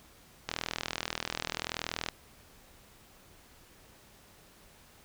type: click train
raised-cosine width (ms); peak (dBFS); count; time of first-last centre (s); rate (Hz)
0.2; -14; 66; 0.49-2.087; 40.7
effects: pink hiss -58 dBFS RMS until 5.04 s